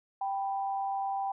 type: tone pair together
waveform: sine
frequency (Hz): 784 / 987.8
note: G5 / B5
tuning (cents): 0 / 0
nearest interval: major third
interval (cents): 400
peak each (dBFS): -30 / -39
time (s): 0.21-1.32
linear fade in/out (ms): 5
effects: none